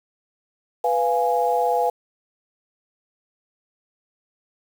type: chord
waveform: sine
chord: F diminished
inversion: second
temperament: equal with one note detuned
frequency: 493.9 / 694.4 / 830.6 Hz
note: Cb5 / F5 / Ab5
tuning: 0 / -10 / 0 cents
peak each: -22 dBFS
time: 0.84-1.9 s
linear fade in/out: 5 ms
effects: 7-bit

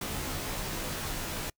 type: noise with comb filter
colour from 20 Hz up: pink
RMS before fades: -35 dBFS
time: 0.01-1.5 s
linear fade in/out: 5 ms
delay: 17 ms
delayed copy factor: -1
effects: noise-tail reverb RT60 0.1 s tail -26 dB re dry

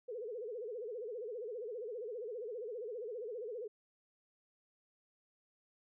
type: tone with vibrato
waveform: sine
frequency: 458.1 Hz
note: A#4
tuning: 30 cents flat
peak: -40 dBFS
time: 0.08-3.68 s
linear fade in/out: 10 ms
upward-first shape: sine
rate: 15 Hz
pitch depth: 180 cents each way
effects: none

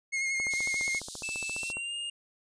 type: tone with vibrato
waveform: 45% pulse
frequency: 2149 Hz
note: C7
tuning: 46 cents sharp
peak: -28 dBFS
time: 0.12-1 s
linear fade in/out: 20 ms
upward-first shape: sine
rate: 11 Hz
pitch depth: 26 cents each way
type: click train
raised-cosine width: 1 ms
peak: -28 dBFS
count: 21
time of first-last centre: 0.4-1.77 s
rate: 14.6 Hz
type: high-pass noise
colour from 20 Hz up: pink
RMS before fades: -41 dBFS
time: 0.5-1.73 s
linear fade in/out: 20 ms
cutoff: 3700 Hz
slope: 48 dB/octave
type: tone with pitch glide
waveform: square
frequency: 2637 to 2826 Hz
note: E7 to F7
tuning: 0 to +20 cents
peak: -34 dBFS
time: 1.23-2.1 s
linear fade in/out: 5 ms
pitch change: +120 cents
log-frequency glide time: 1.52-1.94 s
effects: resampled to 22050 Hz

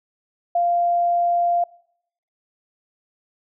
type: tone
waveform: sine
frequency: 695 Hz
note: F5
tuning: 9 cents flat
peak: -16 dBFS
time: 0.55-1.64 s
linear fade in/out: 5 ms
effects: noise-tail reverb RT60 0.7 s tail -23 dB re dry

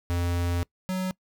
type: tone pair in turn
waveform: square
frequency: 87 / 185.95 Hz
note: F2 / F#3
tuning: -6 / +9 cents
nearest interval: octave + minor second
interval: 1315 cents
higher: second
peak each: -25 / -27 dBFS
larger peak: first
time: 0.1-0.63 / 0.89-1.11 s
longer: first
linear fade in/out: 0 ms
effects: noise-tail reverb RT60 0.1 s tail -23 dB re dry

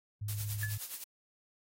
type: tone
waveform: sine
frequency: 103.9 Hz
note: G#2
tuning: 1 cent sharp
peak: -35 dBFS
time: 0.21-0.78 s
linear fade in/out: 10 ms
type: noise with tremolo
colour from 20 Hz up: blue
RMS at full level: -39 dBFS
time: 0.28-1.04 s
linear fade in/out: 5 ms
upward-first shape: sine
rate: 9.5 Hz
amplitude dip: 70%
type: tone with exponential decay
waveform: sine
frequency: 1720 Hz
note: A6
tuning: 40 cents flat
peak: -32 dBFS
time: 0.63-0.8 s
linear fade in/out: 1 ms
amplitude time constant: 35 ms
effects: AAC 48 kbps

